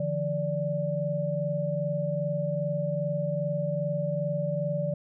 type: tone cluster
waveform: sine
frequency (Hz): 147.2 / 169.7 / 583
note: D3 / F3 / D5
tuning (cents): +4 / -49 / -13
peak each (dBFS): -31 / -32 / -29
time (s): 0-4.94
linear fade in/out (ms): 5
effects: none